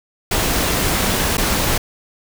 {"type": "noise with dropouts", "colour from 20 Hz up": "pink", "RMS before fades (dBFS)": -18, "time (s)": [0.31, 1.78], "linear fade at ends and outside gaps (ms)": 5, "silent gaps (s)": [1.371, 1.379], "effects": []}